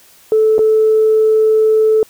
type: tone with dropouts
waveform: sine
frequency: 436.6 Hz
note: A4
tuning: 13 cents flat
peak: -7 dBFS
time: 0.32-2.03 s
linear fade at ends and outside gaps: 1 ms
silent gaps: 0.582-0.591 s
effects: tanh soft clip ceiling -3 dBFS + white hiss -46 dBFS RMS until 2.09 s